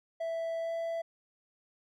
triangle tone with pitch glide, 660 to 664.6 Hz, E5 to E5, +2 to +14 cents, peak -30 dBFS, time 0.2-1.02 s, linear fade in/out 10 ms, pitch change +12 cents, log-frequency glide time 0.6-0.72 s, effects none

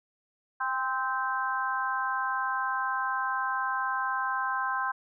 harmonic tone with a mistuned harmonic, 260 Hz, C4, 11 cents flat, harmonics 3 / 4 / 5 / 6, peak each -35 / -30 / -36 / -32 dBFS, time 0.6-4.92 s, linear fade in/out 10 ms, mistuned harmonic 3, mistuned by +35 cents, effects none

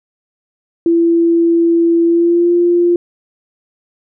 sine tone with pitch glide, 336.3 to 347.8 Hz, E4 to F4, +35 to -7 cents, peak -8 dBFS, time 0.86-2.96 s, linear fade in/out 2 ms, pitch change +58 cents, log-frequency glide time 2.04-2.53 s, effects none

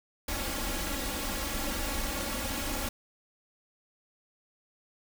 pink noise with comb filter, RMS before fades -33 dBFS, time 0.28-2.89 s, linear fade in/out 5 ms, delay 3.6 ms, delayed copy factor +1, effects none

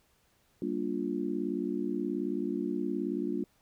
sine chord, G minor seventh, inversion none, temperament just, 196 / 235.2 / 294 / 352.8 Hz, G3 / Bb3 / D4 / F4, 0 / +16 / +2 / +18 cents, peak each -37 / -36 / -34 / -35 dBFS, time 0.62-3.44 s, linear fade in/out 2 ms, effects pink hiss -69 dBFS RMS until 3.61 s

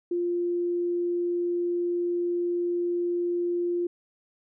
sine tone, 349.2 Hz, F4, in tune, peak -24 dBFS, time 0.11-3.87 s, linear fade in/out 5 ms, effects none

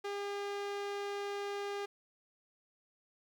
sawtooth tone with low-pass filter, 403.8 Hz, G#4, 49 cents flat, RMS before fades -39 dBFS, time 0.04-1.86 s, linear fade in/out 10 ms, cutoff 5600 Hz, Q 0.6, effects 11-bit

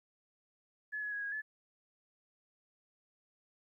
sine tone with pitch steps, 1708 / 1689 / 1660 / 1643 / 1725 Hz, G#6 / G#6 / G#6 / G#6 / A6, +48 / +29 / -1 / -19 / -35 cents, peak -36 dBFS, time 0.92-1.42 s, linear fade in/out 20 ms, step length 100 ms, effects 13-bit

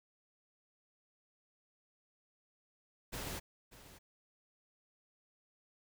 pink noise with echo, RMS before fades -42 dBFS, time 3.12-3.4 s, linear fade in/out 20 ms, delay 590 ms, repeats 1, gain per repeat -15 dB, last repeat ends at 3.99 s, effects none

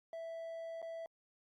triangle tone with dropouts, 659.3 Hz, E5, in tune, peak -40 dBFS, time 0.13-1.06 s, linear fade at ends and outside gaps 1 ms, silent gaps 0.818-0.826 s, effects Opus 48 kbps

